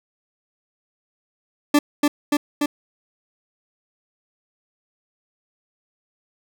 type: tone with echo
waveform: 40% pulse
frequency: 292.3 Hz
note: D4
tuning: 8 cents flat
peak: -11 dBFS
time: 1.74-1.79 s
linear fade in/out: 5 ms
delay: 290 ms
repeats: 3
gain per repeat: -2 dB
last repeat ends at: 2.66 s
effects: none